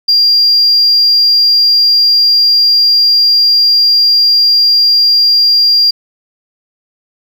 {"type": "tone", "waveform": "sine", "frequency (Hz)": 4780, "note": "D8", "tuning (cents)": 30, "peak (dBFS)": -4, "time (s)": [0.08, 5.91], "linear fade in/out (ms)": 10, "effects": ["tanh soft clip ceiling -1 dBFS", "7-bit"]}